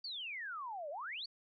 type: exponential two-way sweep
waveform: sine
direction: down then up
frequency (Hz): 4699 to 554.4 to 4699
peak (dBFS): -40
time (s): 0.04-1.26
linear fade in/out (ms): 5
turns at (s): 0.9
effects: MP3 48 kbps